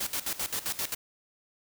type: noise with tremolo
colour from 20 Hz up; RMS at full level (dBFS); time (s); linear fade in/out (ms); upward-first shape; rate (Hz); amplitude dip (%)
white; -31; 0-0.95; 10; square; 7.6; 80
effects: none